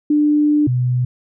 sine tone pair in turn, 297.5 / 124.82 Hz, D4 / B2, +22 / +19 cents, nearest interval octave + minor third, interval 1503 cents, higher first, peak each -11 / -14 dBFS, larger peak first, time 0.1-0.67 / 0.67-1.05 s, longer first, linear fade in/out 5 ms, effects none

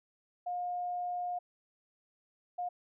sine tone bursts at uneven times, 713 Hz, F5, 36 cents sharp, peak -33 dBFS, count 2, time 0.46-1.39 / 2.58-2.69 s, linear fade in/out 10 ms, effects none

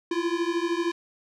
square beating tone pair, 335 / 348 Hz, E4 / F4, +28 / -6 cents, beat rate 13 Hz, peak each -28 dBFS, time 0.11-0.92 s, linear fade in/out 5 ms, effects low-pass 5000 Hz 12 dB/octave

